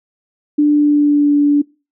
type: tone with pitch glide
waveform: sine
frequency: 295.5 to 289.9 Hz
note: D4 to D4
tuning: +11 to -22 cents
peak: -8 dBFS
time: 0.58-1.62 s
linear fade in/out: 10 ms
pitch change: -33 cents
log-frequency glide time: 0.7-1.35 s
effects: noise-tail reverb RT60 0.3 s tail -23 dB re dry